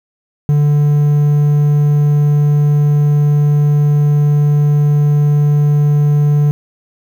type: tone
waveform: triangle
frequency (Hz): 146.83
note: D3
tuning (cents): 0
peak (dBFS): -6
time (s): 0.49-6.51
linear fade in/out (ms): 0
effects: 7-bit